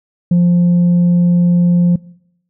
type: tone with tanh clipping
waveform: sine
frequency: 175 Hz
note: F3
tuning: 4 cents sharp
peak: -8 dBFS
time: 0.31-1.96 s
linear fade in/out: 5 ms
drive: 1 dB
effects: noise-tail reverb RT60 0.8 s tail -23 dB re dry